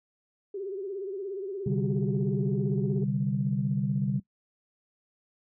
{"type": "tone with vibrato", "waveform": "sine", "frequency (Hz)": 389.2, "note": "G4", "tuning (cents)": -12, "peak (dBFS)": -32, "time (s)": [0.54, 3.04], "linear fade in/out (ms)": 5, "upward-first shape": "sine", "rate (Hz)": 17, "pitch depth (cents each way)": 93}
{"type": "chord", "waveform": "sine", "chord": "C suspended second", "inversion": "none", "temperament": "equal", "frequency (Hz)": [130.81, 146.83, 196], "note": ["C3", "D3", "G3"], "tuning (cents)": [0, 0, 0], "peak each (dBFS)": -29, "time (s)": [1.66, 4.2], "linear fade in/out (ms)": 5}
{"effects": ["noise-tail reverb RT60 0.1 s tail -20 dB re dry", "tanh soft clip ceiling -15 dBFS"]}